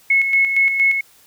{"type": "tone with tremolo", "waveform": "sine", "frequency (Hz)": 2186, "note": "C#7", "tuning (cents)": -25, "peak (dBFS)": -11, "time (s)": [0.1, 1.01], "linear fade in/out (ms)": 5, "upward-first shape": "square", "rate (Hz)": 4.3, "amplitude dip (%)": 50, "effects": ["white hiss -51 dBFS RMS until 1.26 s"]}